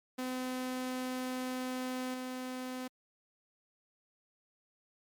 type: tone with level steps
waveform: sawtooth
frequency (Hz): 255.1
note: C4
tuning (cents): -44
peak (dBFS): -31 / -34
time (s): 0.18-2.88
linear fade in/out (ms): 10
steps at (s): 2.14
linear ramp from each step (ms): 2
effects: MP3 96 kbps